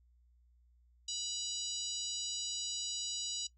harmonic tone with a mistuned harmonic, 979 Hz, B5, 15 cents flat, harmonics 3 / 4 / 5 / 6 / 7 / 8, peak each -45 / -42 / -45 / -45 / -42 / -49 dBFS, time 1.08-3.47 s, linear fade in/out 5 ms, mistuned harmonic 6, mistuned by -41 cents, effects noise-tail reverb RT60 0.1 s tail -18 dB re dry + added 60 Hz sine -64 dBFS peak until 3.57 s

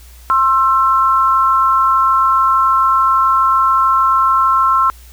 sine tone pair together, 1061 / 1334.2 Hz, C6 / E6, +24 / +20 cents, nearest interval major third, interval 396 cents, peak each -12 dBFS, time 0.3-4.9 s, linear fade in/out 0 ms, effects added 60 Hz sine -37 dBFS peak until 5.12 s + white hiss -45 dBFS RMS until 5.12 s

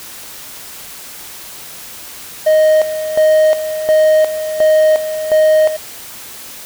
triangle tone with tremolo, 622.3 Hz, D#5, in tune, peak -5 dBFS, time 2.46-5.77 s, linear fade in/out 10 ms, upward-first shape square, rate 1.4 Hz, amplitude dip 70%, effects white hiss -32 dBFS RMS until 6.65 s

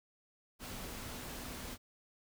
sine tone in noise, 247.4 Hz, B3, 3 cents sharp, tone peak -53 dBFS, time 0.59-1.78 s, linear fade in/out 50 ms, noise pink, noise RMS -45 dBFS, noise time 0.59-1.78 s, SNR -11 dB, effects none

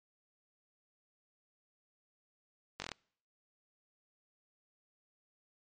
slowing click train, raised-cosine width 0.2 ms, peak -21 dBFS, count 6, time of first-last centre 2.8-2.917 s, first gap 20 ms, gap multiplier 1.08, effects noise-tail reverb RT60 0.6 s tail -26 dB re dry + MP3 48 kbps

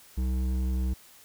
sine tone with hard clipping, 63.5 Hz, B1, 49 cents sharp, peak -27 dBFS, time 0.17-0.94 s, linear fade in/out 10 ms, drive 10 dB, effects white hiss -54 dBFS RMS until 1.24 s

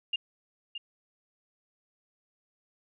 sine tone with echo, 2816 Hz, F7, 14 cents sharp, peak -26 dBFS, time 0.13-0.16 s, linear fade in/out 5 ms, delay 620 ms, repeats 1, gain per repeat -9 dB, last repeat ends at 0.78 s, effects none

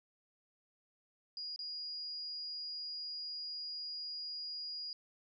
sine tone with dropouts, 4872 Hz, D#8, 37 cents flat, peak -40 dBFS, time 1.37-4.93 s, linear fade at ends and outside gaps 1 ms, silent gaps 1.561-1.591 s, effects none

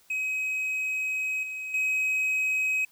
triangle tone with level steps, 2537 Hz, D#7, 33 cents sharp, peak -25 / -31 / -22 dBFS, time 0.1-2.85 s, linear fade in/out 5 ms, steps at 1.43 / 1.74 s, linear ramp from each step 2 ms, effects white hiss -61 dBFS RMS until 2.91 s

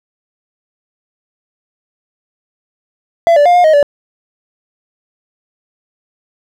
triangle tone with pitch steps, 674 / 582 / 705 / 712 / 626 / 577 Hz, E5 / D5 / F5 / F5 / D#5 / D5, +38 / -16 / +16 / +33 / +10 / -31 cents, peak -3 dBFS, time 3.27-3.828 s, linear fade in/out 0 ms, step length 93 ms, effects none

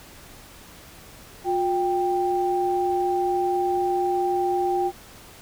sine tone pair together, 357.5 / 787 Hz, F4 / G5, +41 / +7 cents, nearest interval octave + major second, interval 1366 cents, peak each -23 dBFS, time 1.44-4.92 s, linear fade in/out 50 ms, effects pink hiss -46 dBFS RMS until 5.41 s

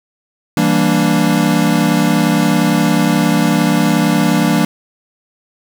square chord, E half-diminished seventh, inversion none, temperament equal, 164.81 / 196 / 233.1 / 293.7 Hz, E3 / G3 / Bb3 / D4, 0 / 0 / 0 / 0 cents, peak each -17 dBFS, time 0.57-4.65 s, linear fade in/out 2 ms, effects 7-bit

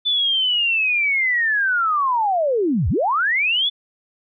sine linear two-way sweep, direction down then up, 3520 to 62.8 to 3520 Hz, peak -16 dBFS, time 0.05-3.7 s, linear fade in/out 20 ms, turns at 2.89 s, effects none

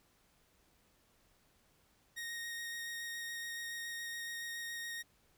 sawtooth tone with vibrato, 1864.7 Hz, A#6, in tune, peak -37 dBFS, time 2.16-5.03 s, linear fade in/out 20 ms, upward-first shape square, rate 7.1 Hz, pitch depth 8 cents each way, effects pink hiss -71 dBFS RMS until 5.37 s

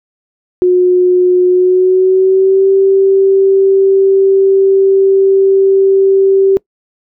sine tone with pitch glide, 362.1 to 388.1 Hz, F#4 to G4, -37 to -17 cents, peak -5 dBFS, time 0.62-6.57 s, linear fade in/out 0 ms, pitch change +120 cents, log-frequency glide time 1.47-2.69 s, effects noise-tail reverb RT60 0.1 s tail -23 dB re dry

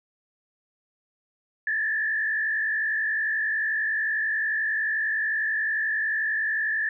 sine tone with frequency modulation, 1746 Hz, A6, 14 cents flat, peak -23 dBFS, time 1.67-6.89 s, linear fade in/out 2 ms, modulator 51.2 Hz, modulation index 1.2, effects none

